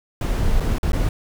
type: noise with dropouts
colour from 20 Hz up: brown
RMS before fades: -19 dBFS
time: 0.21-1.09 s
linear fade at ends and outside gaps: 2 ms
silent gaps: 0.6-0.604 / 0.784-0.83 / 0.92-0.931 s
effects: none